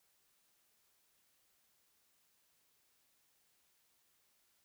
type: silence
effects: white hiss -75 dBFS RMS until 4.64 s